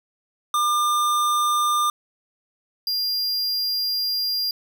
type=tone pair in turn; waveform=square; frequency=1200 / 4800 Hz; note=D6 / D8; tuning=+37 / +37 cents; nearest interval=2 octaves; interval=2400 cents; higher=second; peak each=-19 / -22 dBFS; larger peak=first; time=0.54-1.9 / 2.87-4.51 s; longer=second; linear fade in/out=2 ms; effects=none